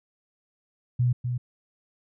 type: tone with echo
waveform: sine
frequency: 123.1 Hz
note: B2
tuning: 5 cents flat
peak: -19 dBFS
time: 0.99-1.13 s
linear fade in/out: 10 ms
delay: 250 ms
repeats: 1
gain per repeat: -6 dB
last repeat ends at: 1.38 s
effects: none